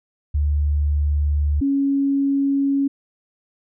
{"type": "tone pair in turn", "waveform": "sine", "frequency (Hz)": [73.42, 277.2], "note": ["D2", "C#4"], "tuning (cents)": [0, 0], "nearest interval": "octave + major seventh", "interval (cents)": 2300, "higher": "second", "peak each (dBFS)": -16, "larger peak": "neither", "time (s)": [[0.34, 1.61], [1.61, 2.88]], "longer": "neither", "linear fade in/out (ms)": 10, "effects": []}